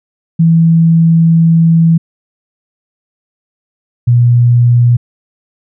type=tone pair in turn; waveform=sine; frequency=164.81 / 120.7 Hz; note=E3 / B2; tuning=0 / -39 cents; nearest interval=perfect fourth; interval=539 cents; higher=first; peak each=-4 dBFS; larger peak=neither; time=0.39-1.98 / 4.07-4.97 s; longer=first; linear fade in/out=10 ms; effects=none